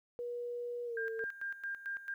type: tone with pitch glide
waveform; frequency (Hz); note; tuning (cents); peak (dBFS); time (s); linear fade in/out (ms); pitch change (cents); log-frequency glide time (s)
sine; 481.9 to 449.6; B4 to A4; -43 to +37; -37; 0.19-1.24; 0; -120; 0.85-1.01
type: tone with tremolo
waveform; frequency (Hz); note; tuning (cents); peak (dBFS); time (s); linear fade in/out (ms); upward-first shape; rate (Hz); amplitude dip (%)
sine; 1600; G6; +35; -36; 0.97-2.14; 2; square; 4.5; 75
effects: 12-bit